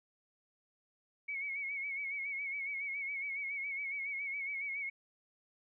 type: tone with vibrato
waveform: sine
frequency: 2222 Hz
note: C#7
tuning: 4 cents sharp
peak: -36 dBFS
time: 1.28-4.9 s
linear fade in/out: 10 ms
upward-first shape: sine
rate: 7.2 Hz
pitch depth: 60 cents each way
effects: none